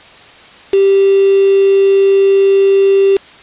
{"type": "tone with quantisation", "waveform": "sine", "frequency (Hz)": 392, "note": "G4", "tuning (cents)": 0, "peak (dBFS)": -6, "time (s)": [0.73, 3.17], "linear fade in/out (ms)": 5, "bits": 3, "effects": ["white hiss -38 dBFS RMS until 3.42 s", "resampled to 8000 Hz"]}